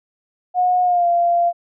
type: tone with pitch glide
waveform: sine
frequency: 725 to 691.5 Hz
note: F#5 to F5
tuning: -35 to -17 cents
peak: -13 dBFS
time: 0.54-1.53 s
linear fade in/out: 50 ms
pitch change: -82 cents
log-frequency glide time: 0.83-1.07 s
effects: none